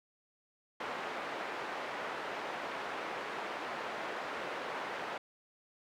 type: band-pass noise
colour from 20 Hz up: pink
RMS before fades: -40 dBFS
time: 0.8-5.18 s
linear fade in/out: 5 ms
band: 500 to 2000 Hz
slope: 12 dB/octave
effects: none